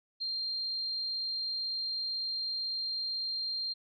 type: tone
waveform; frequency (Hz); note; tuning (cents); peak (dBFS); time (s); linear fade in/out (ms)
sine; 4186; C8; 0; -32; 0.2-3.74; 20
effects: none